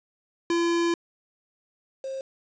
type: tone pair in turn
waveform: square / sine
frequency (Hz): 340 / 534.3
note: F4 / C5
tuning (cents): -46 / +36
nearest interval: minor sixth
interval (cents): 782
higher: second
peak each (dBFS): -22 / -30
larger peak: first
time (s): 0.5-0.94 / 2.04-2.21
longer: first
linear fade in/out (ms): 2
effects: resampled to 16000 Hz + 8-bit